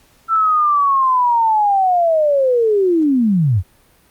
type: linear sweep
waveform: sine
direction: down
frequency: 1342 to 81 Hz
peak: -11 dBFS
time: 0.28-3.63 s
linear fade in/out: 50 ms
effects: pink hiss -53 dBFS RMS until 4.1 s + Opus 48 kbps